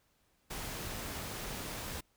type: noise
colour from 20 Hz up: pink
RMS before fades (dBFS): -41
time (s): 0.5-2.01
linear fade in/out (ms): 10
effects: pink hiss -73 dBFS RMS until 2.16 s